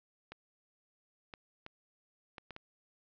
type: clicks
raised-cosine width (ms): 0.3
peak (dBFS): -29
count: 6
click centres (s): 0.32 / 1.338 / 1.664 / 2.382 / 2.507 / 2.564
effects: low-pass 5000 Hz 12 dB/octave